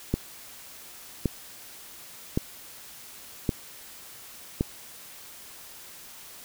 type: click train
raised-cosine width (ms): 3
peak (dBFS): -10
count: 5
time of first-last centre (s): 0.14-4.609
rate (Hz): 0.895
effects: white hiss -46 dBFS RMS until 6.44 s